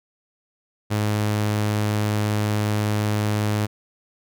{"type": "tone", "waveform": "sawtooth", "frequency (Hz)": 105.4, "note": "G#2", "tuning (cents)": 26, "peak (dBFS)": -16, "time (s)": [0.9, 3.67], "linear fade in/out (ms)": 20, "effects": []}